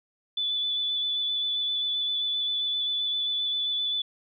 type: tone with vibrato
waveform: sine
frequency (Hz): 3476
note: A7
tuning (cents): -22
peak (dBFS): -25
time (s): 0.37-4.02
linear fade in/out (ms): 5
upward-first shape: sine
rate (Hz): 7.6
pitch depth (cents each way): 14
effects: none